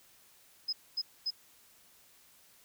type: tone bursts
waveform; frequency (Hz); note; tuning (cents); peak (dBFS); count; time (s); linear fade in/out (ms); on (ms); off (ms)
sine; 5070; D#8; +32; -30; 3; 0.68-1.307; 10; 49; 240
effects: white hiss -62 dBFS RMS until 2.64 s